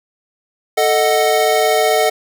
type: chord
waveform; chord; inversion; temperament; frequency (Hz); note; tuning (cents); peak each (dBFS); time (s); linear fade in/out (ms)
square; D# diminished; second; equal with one note detuned; 440 / 622.3 / 737.9; A4 / D#5 / F#5; 0 / 0 / -5; -17; 0.77-2.1; 10
effects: none